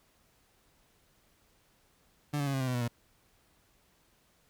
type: tone with pitch steps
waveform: 30% pulse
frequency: 146.8 / 142.37 / 138.08 / 133.92 / 129.88 / 125.96 / 122.17 / 118.48 Hz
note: D3 / C#3 / C#3 / C3 / C3 / B2 / B2 / A#2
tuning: 0 / +47 / -6 / +41 / -12 / +35 / -18 / +29 cents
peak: -27 dBFS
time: 2.33-2.882 s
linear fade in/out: 10 ms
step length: 69 ms
effects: pink hiss -68 dBFS RMS until 4.49 s